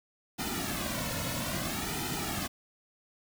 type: noise with flanger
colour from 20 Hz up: pink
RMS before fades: -34 dBFS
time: 0.38-2.48 s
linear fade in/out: 20 ms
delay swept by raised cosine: 1.8 to 2.54 ms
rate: 0.6 Hz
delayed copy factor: -0.85
effects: none